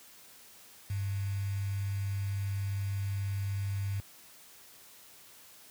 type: tone with quantisation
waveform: sine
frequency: 98.9 Hz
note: G2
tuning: 16 cents sharp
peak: -30 dBFS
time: 0.9-4 s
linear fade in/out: 0 ms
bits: 8
effects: white hiss -55 dBFS RMS until 5.7 s + high-pass 60 Hz 12 dB/octave